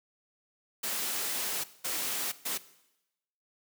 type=noise bursts at uneven times; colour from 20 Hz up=white; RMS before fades=-33 dBFS; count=3; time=0.83-1.64 / 1.84-2.32 / 2.45-2.58 s; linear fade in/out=10 ms; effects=noise-tail reverb RT60 0.9 s tail -17 dB re dry + high-pass 200 Hz 12 dB/octave